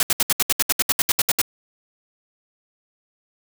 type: noise bursts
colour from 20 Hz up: white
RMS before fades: -18 dBFS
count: 15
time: 0-1.416 s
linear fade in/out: 2 ms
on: 30 ms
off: 69 ms
effects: none